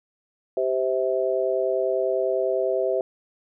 harmonic tone, 130 Hz, C3, 11 cents flat, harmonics 3 / 4 / 5, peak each -25 / -25 / -25 dBFS, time 0.57-3.01 s, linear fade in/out 2 ms, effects none

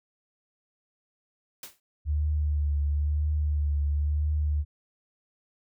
white noise with exponential decay, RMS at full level -37 dBFS, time 1.63-1.8 s, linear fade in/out 2 ms, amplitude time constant 36 ms
sine tone with vibrato, 74 Hz, D2, 14 cents sharp, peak -23 dBFS, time 2.05-4.65 s, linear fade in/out 50 ms, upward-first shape triangle, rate 0.99 Hz, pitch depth 43 cents each way
effects none

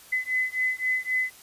sine beating tone pair, 2020 / 2023.8 Hz, B6 / B6, +39 / +42 cents, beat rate 3.8 Hz, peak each -27 dBFS, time 0.12-1.31 s, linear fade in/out 10 ms, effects white hiss -50 dBFS RMS until 1.42 s + resampled to 32000 Hz

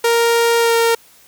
sawtooth tone with pitch glide, 466.2 to 461.4 Hz, A#4 to A#4, 0 to -18 cents, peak -8 dBFS, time 0.04-0.95 s, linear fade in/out 5 ms, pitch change -18 cents, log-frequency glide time 0.58-0.75 s, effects white hiss -48 dBFS RMS until 1.27 s

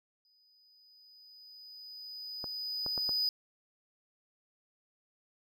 triangle tone with exponential growth, 4978 Hz, D#8, in tune, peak -26 dBFS, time 0.25-3.29 s, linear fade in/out 1 ms, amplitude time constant 660 ms
clicks, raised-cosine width 1 ms, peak -27 dBFS, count 4, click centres 2.442 / 2.863 / 2.978 / 3.092 s
effects none

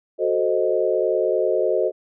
sine chord, F# diminished seventh, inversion none, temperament equal, 370 / 440 / 523.3 / 622.3 Hz, F#4 / A4 / C5 / Eb5, 0 / 0 / 0 / 0 cents, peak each -23 dBFS, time 0.18-1.92 s, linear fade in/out 50 ms, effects none

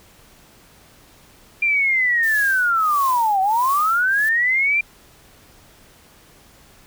sine linear two-way sweep, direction down then up, 2397 to 747 to 2397 Hz, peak -15 dBFS, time 1.62-4.81 s, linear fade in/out 5 ms, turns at 3.41 s
blue noise with tremolo, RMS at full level -31 dBFS, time 2.23-4.29 s, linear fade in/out 2 ms, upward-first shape triangle, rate 1.5 Hz, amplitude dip 95%
effects pink hiss -50 dBFS RMS until 6.86 s

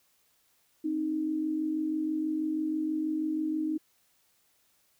sine tone pair together, 264.9 / 311.1 Hz, C4 / D#4, +22 / 0 cents, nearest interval minor third, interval 278 cents, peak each -36 / -28 dBFS, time 0.84-3.78 s, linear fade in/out 10 ms, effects white hiss -69 dBFS RMS until 4.99 s

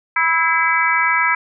harmonic tone with a mistuned harmonic, 327.5 Hz, E4, 11 cents flat, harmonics 3 / 4 / 5 / 6 / 7, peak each -20 / -20 / -20 / -20 / -20 dBFS, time 0.16-1.35 s, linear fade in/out 5 ms, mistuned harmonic 6, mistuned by +49 cents, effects none

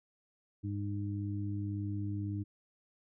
harmonic tone, 101.8 Hz, G#2, 34 cents flat, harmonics 1 / 2 / 3, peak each -35 / -43 / -40 dBFS, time 0.63-2.44 s, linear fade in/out 20 ms, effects none

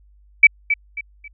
sine tone with echo, 2300 Hz, D7, 37 cents flat, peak -4 dBFS, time 0.43-0.47 s, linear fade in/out 5 ms, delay 270 ms, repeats 3, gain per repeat -10 dB, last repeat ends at 1.28 s, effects added 50 Hz sine -49 dBFS peak until 1.33 s

